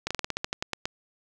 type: slowing click train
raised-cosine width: 0.2 ms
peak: -11 dBFS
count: 12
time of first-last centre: 0.07-0.855 s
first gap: 36 ms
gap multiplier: 1.13
effects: none